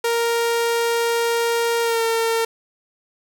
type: tone with pitch glide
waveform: sawtooth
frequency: 466.2 to 455.6 Hz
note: A#4 to A#4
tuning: 0 to -40 cents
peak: -14 dBFS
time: 0.04-2.45 s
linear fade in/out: 5 ms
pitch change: -40 cents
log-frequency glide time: 1.82-2.02 s
effects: none